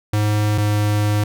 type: tone pair in turn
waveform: square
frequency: 105.3 / 104.57 Hz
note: G#2 / G#2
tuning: +24 / +12 cents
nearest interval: unison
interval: 12 cents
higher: first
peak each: -16 dBFS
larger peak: neither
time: 0.13-0.58 / 0.58-1.24 s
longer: second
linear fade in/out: 5 ms
effects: none